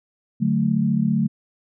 sine chord, D major, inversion none, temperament equal, 146.83 / 185 / 220 Hz, D3 / F#3 / A3, 0 / 0 / 0 cents, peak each -23 / -22 / -20 dBFS, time 0.4-1.28 s, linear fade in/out 20 ms, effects none

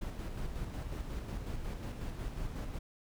brown noise with tremolo, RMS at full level -38 dBFS, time 0.01-2.79 s, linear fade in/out 10 ms, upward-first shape square, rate 5.5 Hz, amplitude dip 35%, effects none

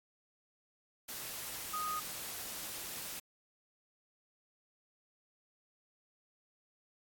sine tone in noise, 1244.5 Hz, D#6, in tune, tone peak -35 dBFS, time 1.73-2 s, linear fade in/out 10 ms, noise white, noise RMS -43 dBFS, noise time 1.08-3.2 s, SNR +5 dB, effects AAC 64 kbps

